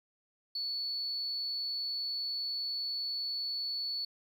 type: tone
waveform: triangle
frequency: 4435 Hz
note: C#8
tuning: in tune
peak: -30 dBFS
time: 0.55-4.05 s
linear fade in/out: 5 ms
effects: tanh soft clip ceiling -31 dBFS